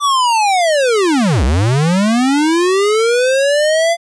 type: linear two-way sweep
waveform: square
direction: down then up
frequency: 1174.7 to 58.27 to 688 Hz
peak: -11 dBFS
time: 0-3.97 s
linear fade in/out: 50 ms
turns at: 1.44 s
effects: resampled to 22050 Hz